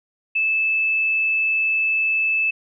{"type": "tone", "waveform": "sine", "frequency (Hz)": 2622, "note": "E7", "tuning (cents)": -10, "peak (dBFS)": -17, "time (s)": [0.35, 2.51], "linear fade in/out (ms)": 10, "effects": []}